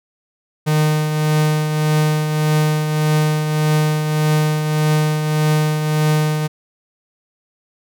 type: tone with tremolo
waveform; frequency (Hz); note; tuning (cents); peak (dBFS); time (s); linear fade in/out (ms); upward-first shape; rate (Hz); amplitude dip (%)
45% pulse; 153.3; D#3; -25; -12; 0.66-6.48; 20; triangle; 1.7; 50
effects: none

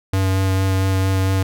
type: tone with vibrato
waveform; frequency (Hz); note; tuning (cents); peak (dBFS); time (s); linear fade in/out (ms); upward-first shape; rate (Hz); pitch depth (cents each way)
square; 95.4; G2; -47; -16; 0.13-1.43; 5; sine; 4.4; 11
effects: none

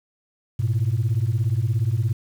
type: beating tone pair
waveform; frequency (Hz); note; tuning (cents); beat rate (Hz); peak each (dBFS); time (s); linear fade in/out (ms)
sine; 103.83 / 120.83; G#2 / B2; 0 / -37; 17; -20; 0.59-2.13; 10
effects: tanh soft clip ceiling -15 dBFS + 8-bit

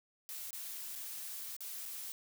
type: noise with dropouts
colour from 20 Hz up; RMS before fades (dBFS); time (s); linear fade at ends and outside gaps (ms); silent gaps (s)
blue; -44; 0.29-2.12; 0; 0.507-0.53 / 0.953-0.958 / 1.565-1.606 / 1.855-1.859
effects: none

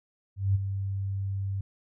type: tone with ADSR envelope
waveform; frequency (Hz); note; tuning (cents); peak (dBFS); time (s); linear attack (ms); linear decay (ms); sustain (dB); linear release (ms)
sine; 97.8; G2; -4; -19; 0.36-1.61; 190; 21; -9; 4
effects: none

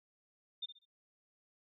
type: tone with echo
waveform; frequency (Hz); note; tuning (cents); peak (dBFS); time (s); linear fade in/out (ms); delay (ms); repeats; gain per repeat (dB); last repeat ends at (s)
sine; 3614; A7; +46; -37; 0.62-0.66; 10; 65; 3; -11; 0.855
effects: none

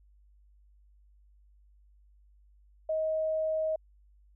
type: tone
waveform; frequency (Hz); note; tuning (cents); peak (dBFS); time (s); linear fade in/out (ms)
sine; 631; D#5; +24; -27; 2.89-3.76; 5
effects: added 50 Hz sine -58 dBFS peak until 4.35 s

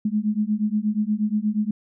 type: beating tone pair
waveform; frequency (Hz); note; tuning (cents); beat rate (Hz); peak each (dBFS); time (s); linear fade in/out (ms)
sine; 207.7 / 216.1; G#3 / A3; 0 / -31; 8.4; -23; 0.05-1.71; 5
effects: none

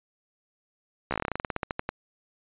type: slowing click train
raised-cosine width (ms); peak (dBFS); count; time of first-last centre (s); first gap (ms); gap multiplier
0.5; -13; 19; 1.11-1.89; 14; 1.12
effects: resampled to 8000 Hz

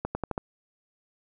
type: accelerating click train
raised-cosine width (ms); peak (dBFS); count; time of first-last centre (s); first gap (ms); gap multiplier
1; -15; 5; 0.05-0.379; 100; 0.87
effects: none

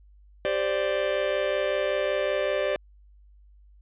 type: chord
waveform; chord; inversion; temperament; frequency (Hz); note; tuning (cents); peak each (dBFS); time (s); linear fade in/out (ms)
45% pulse; G suspended fourth; none; just; 392 / 522.7 / 588; G4 / C5 / D5; 0 / -2 / +2; -31 / -29 / -26; 0.45-2.76; 0
effects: added 50 Hz sine -51 dBFS peak until 3.81 s + resampled to 8000 Hz

